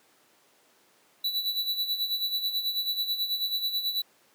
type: tone with tremolo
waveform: square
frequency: 3951 Hz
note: B7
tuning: in tune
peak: -25 dBFS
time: 1.24-4.02 s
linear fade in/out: 5 ms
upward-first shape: sine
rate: 9.2 Hz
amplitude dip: 65%
effects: pink hiss -62 dBFS RMS until 4.34 s + high-pass 300 Hz 12 dB/octave